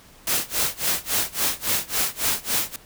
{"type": "noise with tremolo", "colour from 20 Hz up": "white", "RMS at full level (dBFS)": -21, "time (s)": [0.27, 2.76], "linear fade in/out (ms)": 2, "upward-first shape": "sine", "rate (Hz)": 3.6, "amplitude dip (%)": 95, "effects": ["pink hiss -50 dBFS RMS until 2.85 s"]}